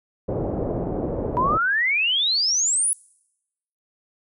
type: low-pass noise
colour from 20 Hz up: white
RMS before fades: -26 dBFS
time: 0.28-1.58 s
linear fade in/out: 10 ms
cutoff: 580 Hz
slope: 24 dB/octave
type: exponential sweep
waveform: sine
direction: up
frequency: 961 to 10520 Hz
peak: -18 dBFS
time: 1.37-2.93 s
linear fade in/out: 0 ms
effects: noise-tail reverb RT60 0.9 s tail -26 dB re dry